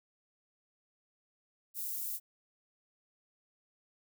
white high-pass noise, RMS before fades -38 dBFS, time 1.74-2.2 s, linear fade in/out 50 ms, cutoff 12000 Hz, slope 12 dB/octave, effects none

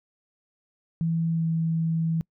sine tone with pitch glide, 164.81 to 163.2 Hz, E3 to E3, 0 to -17 cents, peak -22 dBFS, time 1.01-2.21 s, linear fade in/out 0 ms, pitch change -17 cents, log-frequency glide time 1.32-1.45 s, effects noise-tail reverb RT60 0.1 s tail -26 dB re dry

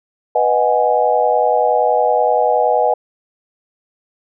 sine chord, G# minor seventh, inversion first, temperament equal, 493.9 / 622.3 / 740 / 830.6 Hz, B4 / D#5 / F#5 / G#5, 0 / 0 / 0 / 0 cents, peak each -17 dBFS, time 0.35-2.94 s, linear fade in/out 5 ms, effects none

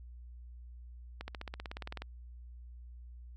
accelerating click train, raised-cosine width 0.3 ms, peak -25 dBFS, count 15, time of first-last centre 1.21-2.02 s, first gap 70 ms, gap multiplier 0.97, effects added 60 Hz sine -47 dBFS peak until 3.36 s

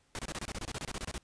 pink noise bursts, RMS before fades -38 dBFS, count 16, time 0.15-1.179 s, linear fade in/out 0 ms, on 39 ms, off 27 ms, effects pink hiss -70 dBFS RMS until 1.23 s + resampled to 22050 Hz

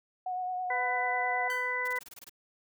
sine tone with vibrato, 733 Hz, F#5, 16 cents flat, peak -31 dBFS, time 0.26-1.48 s, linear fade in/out 5 ms, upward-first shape sine, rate 9.2 Hz, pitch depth 20 cents each way
harmonic tone, 499.1 Hz, B4, 18 cents sharp, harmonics 1 / 2 / 3 / 4, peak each -39 / -36 / -39 / -31 dBFS, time 0.7-1.99 s, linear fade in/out 5 ms
sawtooth tone with exponential decay, 1535 Hz, G6, 37 cents flat, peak -32 dBFS, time 1.5-1.8 s, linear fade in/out 1 ms, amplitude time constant 65 ms
white noise bursts, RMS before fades -48 dBFS, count 9, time 1.85-2.295 s, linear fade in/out 5 ms, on 29 ms, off 23 ms
effects none

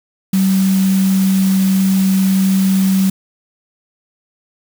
sine tone in noise, 191.2 Hz, G3, 43 cents flat, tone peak -10 dBFS, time 0.33-3.1 s, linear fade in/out 5 ms, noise white, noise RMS -27 dBFS, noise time 0.33-3.1 s, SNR +14 dB, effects none

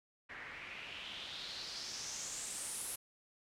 white noise with low-pass filter sweep, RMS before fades -45 dBFS, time 0.29-2.96 s, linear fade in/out 10 ms, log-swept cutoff 1800 to 11000 Hz, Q 3.9, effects none

